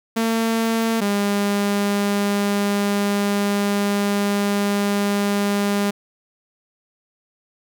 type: tone pair in turn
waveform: sawtooth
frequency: 226.5 / 202.5 Hz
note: A#3 / G#3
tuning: -50 / -43 cents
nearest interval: major second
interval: 193 cents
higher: first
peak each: -14 dBFS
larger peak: neither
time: 0.16-1.01 / 1.01-5.91 s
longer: second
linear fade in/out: 10 ms
effects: none